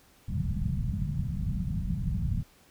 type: low-pass noise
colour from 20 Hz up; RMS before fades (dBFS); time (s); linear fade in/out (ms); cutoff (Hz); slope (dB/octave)
white; -30; 0.28-2.43; 5; 190; 48
effects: pink hiss -60 dBFS RMS until 2.7 s